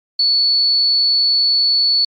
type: tone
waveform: sine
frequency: 4435 Hz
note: C#8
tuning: in tune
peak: -11 dBFS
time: 0.19-2.05 s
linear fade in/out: 5 ms
effects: MP3 64 kbps